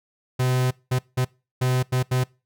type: tone bursts at uneven times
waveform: 45% pulse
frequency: 127.4 Hz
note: C3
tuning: 46 cents flat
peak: -19 dBFS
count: 6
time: 0.39-0.71 / 0.91-0.99 / 1.17-1.25 / 1.61-1.83 / 1.92-2.03 / 2.11-2.24 s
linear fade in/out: 10 ms
effects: noise-tail reverb RT60 0.3 s tail -24 dB re dry